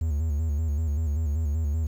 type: tone with vibrato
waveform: triangle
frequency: 76.6 Hz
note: D#2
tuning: 27 cents flat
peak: -21 dBFS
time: 0.01-1.87 s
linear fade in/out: 5 ms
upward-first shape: square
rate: 5.2 Hz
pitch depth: 92 cents each way
effects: 9-bit